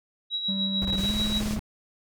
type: tone with tremolo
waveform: sine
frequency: 3872 Hz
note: B7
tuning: 35 cents flat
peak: -24 dBFS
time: 0.3-1.42 s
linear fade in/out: 50 ms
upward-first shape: sine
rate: 6.8 Hz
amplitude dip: 55%
type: tone with pitch glide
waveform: triangle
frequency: 195.1 to 211.5 Hz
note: G3 to G#3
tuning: -8 to +32 cents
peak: -26 dBFS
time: 0.48-1.59 s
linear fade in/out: 10 ms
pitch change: +140 cents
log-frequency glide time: 1.03-1.12 s
type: noise bursts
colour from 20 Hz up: brown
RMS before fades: -30 dBFS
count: 15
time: 0.82-1.593 s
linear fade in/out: 0 ms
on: 31 ms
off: 22 ms
type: band-pass noise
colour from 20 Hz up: white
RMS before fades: -40 dBFS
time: 0.95-1.58 s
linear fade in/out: 50 ms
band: 1000 to 7500 Hz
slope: 12 dB/octave
effects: none